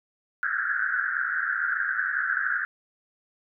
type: band-pass noise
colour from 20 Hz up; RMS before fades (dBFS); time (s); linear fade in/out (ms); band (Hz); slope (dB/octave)
white; -27; 0.43-2.65; 0; 1400 to 1700; 96
effects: none